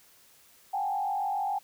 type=tone with frequency modulation; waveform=sine; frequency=797 Hz; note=G5; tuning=28 cents sharp; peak=-27 dBFS; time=0.73-1.59 s; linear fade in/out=10 ms; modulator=47 Hz; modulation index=1.1; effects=white hiss -59 dBFS RMS until 1.63 s